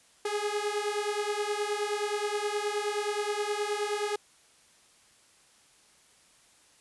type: beating tone pair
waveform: sawtooth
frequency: 410.9 / 420.4 Hz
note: G#4 / G#4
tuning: -18 / +21 cents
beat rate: 9.5 Hz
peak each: -28 dBFS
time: 0.25-4.16 s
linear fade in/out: 5 ms
effects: white hiss -61 dBFS RMS until 6.8 s + resampled to 24000 Hz